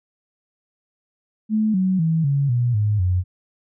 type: tone with pitch steps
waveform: sine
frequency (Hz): 216.3 / 187.22 / 162.04 / 140.25 / 121.39 / 105.07 / 90.94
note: A3 / F#3 / E3 / C#3 / B2 / G#2 / F#2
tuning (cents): -29 / +21 / -29 / +21 / -29 / +21 / -29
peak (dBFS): -16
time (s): 1.49-3.24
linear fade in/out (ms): 50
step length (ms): 250
effects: none